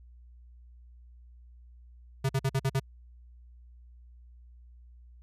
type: tone bursts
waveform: square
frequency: 134.5 Hz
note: C3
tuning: 48 cents sharp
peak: -25 dBFS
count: 6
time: 2.24-2.798 s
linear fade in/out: 10 ms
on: 53 ms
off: 48 ms
effects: added 60 Hz sine -50 dBFS peak until 5.22 s + resampled to 32000 Hz